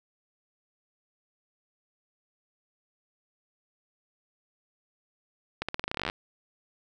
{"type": "accelerating click train", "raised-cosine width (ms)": 0.3, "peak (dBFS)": -14, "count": 17, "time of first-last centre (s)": [5.62, 6.099], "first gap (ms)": 66, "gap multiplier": 0.88, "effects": []}